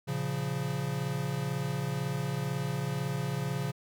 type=chord; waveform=square; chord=Bb minor; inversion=none; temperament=equal; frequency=116.54 / 138.59 / 174.61 Hz; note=Bb2 / Db3 / F3; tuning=0 / 0 / 0 cents; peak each=-39 / -33 / -37 dBFS; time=0.07-3.72 s; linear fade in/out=20 ms; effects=none